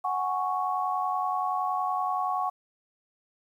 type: chord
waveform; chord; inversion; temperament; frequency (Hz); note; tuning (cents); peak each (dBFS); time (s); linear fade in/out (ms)
sine; F# suspended second; none; equal; 740 / 830.6 / 1108.7; F#5 / G#5 / C#6; 0 / 0 / 0; -29 / -33 / -29; 0.04-2.5; 10
effects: 10-bit